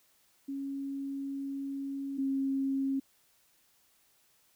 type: tone pair in turn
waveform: sine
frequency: 275.5 / 270.9 Hz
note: C#4 / C#4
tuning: -11 / -40 cents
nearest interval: unison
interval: 29 cents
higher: first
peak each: -34 / -28 dBFS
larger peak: second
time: 0.48-2.18 / 2.18-3 s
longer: first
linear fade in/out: 10 ms
effects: white hiss -68 dBFS RMS until 4.55 s